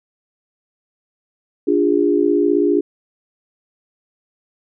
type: chord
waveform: sine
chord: D diminished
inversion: none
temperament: equal with one note detuned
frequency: 293.7 / 349.2 / 408.2 Hz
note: D4 / F4 / Ab4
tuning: 0 / 0 / -30 cents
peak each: -17 dBFS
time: 1.67-2.81 s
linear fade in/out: 10 ms
effects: none